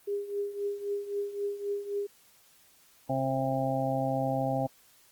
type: tone with tremolo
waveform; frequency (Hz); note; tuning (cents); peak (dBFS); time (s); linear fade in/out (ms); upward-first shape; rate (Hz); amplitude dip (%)
sine; 405.4; G#4; -42; -27; 0.07-2.07; 10; triangle; 3.8; 80
type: harmonic tone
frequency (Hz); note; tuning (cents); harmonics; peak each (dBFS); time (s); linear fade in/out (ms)
133.2; C3; +31; 1 / 2 / 4 / 5 / 6; -33 / -33 / -33 / -33 / -33; 3.09-4.67; 10
effects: white hiss -61 dBFS RMS until 5.11 s + Opus 32 kbps